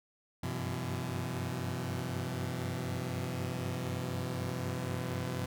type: tone cluster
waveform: sawtooth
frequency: 93.6 / 97.6 / 126.4 / 168.5 Hz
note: F#2 / G2 / B2 / E3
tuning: +20 / -7 / +41 / +38 cents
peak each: -38 / -39 / -33 / -36 dBFS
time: 0.43-5.46 s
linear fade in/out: 5 ms
effects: none